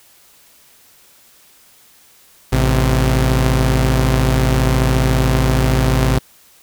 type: tone pair together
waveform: sawtooth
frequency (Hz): 54.57 / 129.8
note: A1 / C3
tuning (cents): -14 / -13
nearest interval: octave + minor third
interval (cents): 1501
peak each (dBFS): -11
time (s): 2.52-6.19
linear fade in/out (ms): 10
effects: white hiss -49 dBFS RMS until 6.62 s